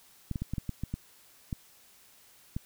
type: clicks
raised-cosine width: 5 ms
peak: -20 dBFS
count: 10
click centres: 0.313 / 0.358 / 0.42 / 0.536 / 0.582 / 0.693 / 0.836 / 0.94 / 1.528 / 2.565 s
effects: white hiss -59 dBFS RMS until 2.65 s